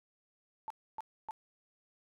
sine tone bursts, 880 Hz, A5, in tune, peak -37 dBFS, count 3, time 0.68-1.309 s, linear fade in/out 0 ms, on 23 ms, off 280 ms, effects none

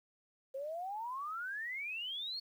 sine exponential sweep, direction up, 523.3 to 4418 Hz, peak -38 dBFS, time 0.54-2.4 s, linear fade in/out 10 ms, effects 11-bit

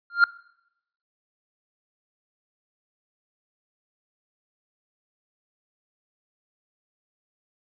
triangle tone with exponential growth, 1396.9 Hz, F6, in tune, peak -7 dBFS, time 0.1-0.24 s, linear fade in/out 2 ms, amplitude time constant 29 ms, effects noise-tail reverb RT60 0.8 s tail -22 dB re dry + resampled to 11025 Hz

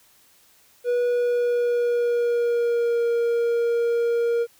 triangle tone with pitch glide, 486.3 to 469.5 Hz, B4 to A#4, -27 to +12 cents, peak -17 dBFS, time 0.84-4.47 s, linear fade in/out 50 ms, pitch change -61 cents, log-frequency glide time 1.05-3.06 s, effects white hiss -57 dBFS RMS until 4.59 s

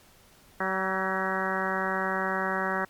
harmonic tone with a mistuned harmonic, 190 Hz, F#3, 46 cents sharp, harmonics 1 / 2 / 3 / 4 / 5 / 6 / 7 / 8 / 9 / 10, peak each -35 / -35 / -35 / -35 / -35 / -35 / -35 / -35 / -35 / -35 dBFS, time 0.6-2.85 s, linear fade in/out 5 ms, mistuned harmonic 9, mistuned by -40 cents, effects pink hiss -57 dBFS RMS until 2.89 s + MP3 96 kbps

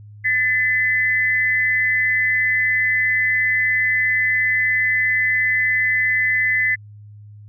sine tone pair together, 1760 / 2023 Hz, A6 / B6, 0 / +41 cents, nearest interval major second, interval 241 cents, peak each -20 / -17 dBFS, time 0.24-6.76 s, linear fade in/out 20 ms, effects added 104 Hz sine -38 dBFS peak until 7.48 s

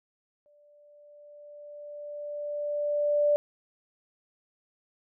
sine tone with exponential growth, 587.3 Hz, D5, in tune, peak -19 dBFS, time 0.46-3.36 s, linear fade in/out 0 ms, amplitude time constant 630 ms, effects none

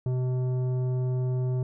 triangle tone with tanh clipping, 127.1 Hz, C3, 50 cents flat, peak -26 dBFS, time 0.06-1.63 s, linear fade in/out 2 ms, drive 15 dB, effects none

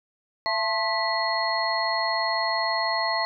sine tone cluster, 673 / 881 / 1063 / 1970 / 4287 Hz, E5 / A5 / C6 / B6 / C8, +36 / +2 / +27 / -5 / +41 cents, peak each -29 dBFS, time 0.46-3.25 s, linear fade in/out 0 ms, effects none

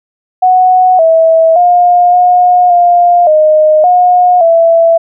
sine tone with pitch steps, 738 / 651 / 710 / 719 / 702 / 617 / 720 / 665 Hz, F#5 / E5 / F5 / F#5 / F5 / D#5 / F#5 / E5, -5 / -22 / +28 / -50 / +9 / -15 / -47 / +15 cents, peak -3 dBFS, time 0.42-4.98 s, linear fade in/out 10 ms, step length 570 ms, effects none

